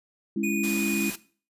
sine chord, C# minor, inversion second, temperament just, 207.9 / 277.2 / 332.6 Hz, G#3 / C#4 / E4, +2 / 0 / +16 cents, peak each -27 / -31 / -29 dBFS, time 0.36-1.1 s, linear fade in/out 5 ms
square tone, 2468 Hz, D#7, 15 cents flat, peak -28 dBFS, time 0.43-1.11 s, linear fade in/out 10 ms
white noise, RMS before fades -35 dBFS, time 0.63-1.16 s, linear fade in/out 10 ms
effects noise-tail reverb RT60 0.4 s tail -17 dB re dry + resampled to 32000 Hz

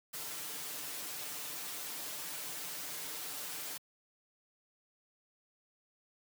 white noise with comb filter, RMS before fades -42 dBFS, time 0.13-3.78 s, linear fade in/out 10 ms, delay 6.7 ms, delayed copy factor +1, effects high-pass 150 Hz 12 dB/octave

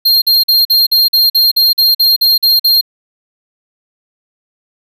square tone bursts, 4205 Hz, C8, 8 cents sharp, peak -7 dBFS, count 13, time 0.05-2.812 s, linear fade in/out 10 ms, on 170 ms, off 46 ms, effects none

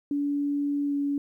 sine tone with pitch glide, 286.5 to 284 Hz, D4 to C#4, -43 to +42 cents, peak -24 dBFS, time 0.11-1.18 s, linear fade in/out 2 ms, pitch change -15 cents, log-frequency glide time 0.86-0.94 s, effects 11-bit

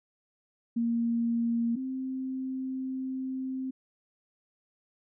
sine tone pair in turn, 233.1 / 261.6 Hz, A#3 / C4, 0 / 0 cents, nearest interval major second, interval 200 cents, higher second, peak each -25 / -31 dBFS, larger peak first, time 0.76-1.76 / 1.76-3.71 s, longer second, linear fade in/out 10 ms, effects none

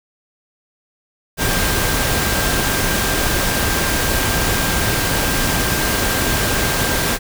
sine tone in noise, 1588 Hz, G6, 22 cents sharp, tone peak -26 dBFS, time 1.37-7.19 s, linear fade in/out 50 ms, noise pink, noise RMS -18 dBFS, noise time 1.37-7.19 s, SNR -11 dB, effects none

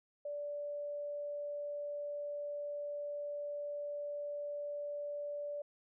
sine tone, 582 Hz, D5, 16 cents flat, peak -38 dBFS, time 0.25-5.62 s, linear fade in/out 5 ms, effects none

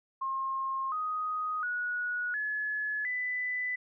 sine tone with pitch steps, 1069 / 1249.4 / 1460.3 / 1706.8 / 1994.8 Hz, C6 / D#6 / F#6 / G#6 / B6, +37 / +7 / -23 / +47 / +17 cents, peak -30 dBFS, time 0.21-3.76 s, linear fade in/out 10 ms, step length 710 ms, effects none

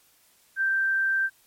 sine tone, 1568 Hz, G6, in tune, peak -21 dBFS, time 0.56-1.3 s, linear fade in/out 50 ms, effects white hiss -61 dBFS RMS until 1.46 s + MP3 64 kbps

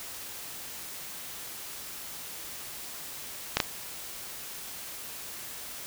clicks, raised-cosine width 0.2 ms, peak -5 dBFS, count 2, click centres 3.57 / 3.602 s, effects white hiss -41 dBFS RMS until 5.86 s

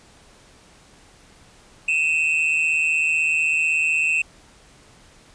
triangle tone pair together, 2535 / 2691 Hz, D#7 / E7, +32 / +35 cents, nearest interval minor second, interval 103 cents, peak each -19 dBFS, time 1.88-4.22 s, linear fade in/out 5 ms, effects pink hiss -51 dBFS RMS until 5.34 s + resampled to 22050 Hz

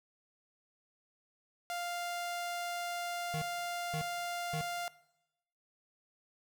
sawtooth tone, 698.5 Hz, F5, in tune, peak -32 dBFS, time 1.7-4.88 s, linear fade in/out 0 ms
square tone bursts, 155.56 Hz, D#3, in tune, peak -36 dBFS, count 3, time 3.34-4.611 s, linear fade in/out 0 ms, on 77 ms, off 520 ms
effects noise-tail reverb RT60 0.9 s tail -20 dB re dry

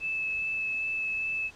sine tone with vibrato, 2613 Hz, E7, 16 cents flat, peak -28 dBFS, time 0-1.51 s, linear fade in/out 50 ms, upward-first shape sine, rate 2.5 Hz, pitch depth 10 cents each way, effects pink hiss -53 dBFS RMS until 1.55 s + low-pass 7000 Hz 12 dB/octave

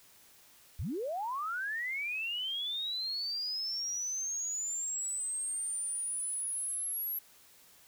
sine linear sweep, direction up, 51.91 to 11690 Hz, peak -33 dBFS, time 0.79-7.19 s, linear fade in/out 5 ms, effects white hiss -60 dBFS RMS until 7.87 s

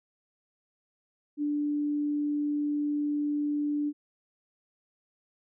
sine tone, 293.7 Hz, D4, in tune, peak -26 dBFS, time 1.37-3.93 s, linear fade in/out 50 ms, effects none

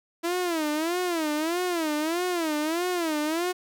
sawtooth tone with vibrato, 329.6 Hz, E4, in tune, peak -21 dBFS, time 0.23-3.53 s, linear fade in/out 20 ms, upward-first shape sine, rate 1.6 Hz, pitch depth 170 cents each way, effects none

